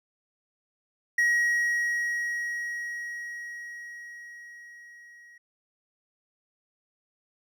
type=tone with level ramp; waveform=triangle; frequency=1900 Hz; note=A#6; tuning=33 cents sharp; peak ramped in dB=-18 to -48 dBFS; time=1.18-5.38 s; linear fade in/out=5 ms; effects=none